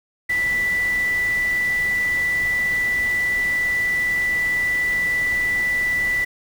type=tone in noise; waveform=sine; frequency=1975.5 Hz; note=B6; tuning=in tune; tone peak=-18 dBFS; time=0.29-6.25 s; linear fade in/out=10 ms; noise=pink; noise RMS=-35 dBFS; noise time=0.29-6.25 s; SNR=+14 dB; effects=none